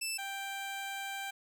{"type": "tone pair in turn", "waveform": "15% pulse", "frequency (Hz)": [2644, 786.1], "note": ["E7", "G5"], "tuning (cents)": [5, 5], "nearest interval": "octave + major sixth", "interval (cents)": 2100, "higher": "first", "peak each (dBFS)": [-27, -31], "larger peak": "first", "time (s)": [[0.01, 0.18], [0.18, 1.31]], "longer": "second", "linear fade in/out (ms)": 10, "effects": []}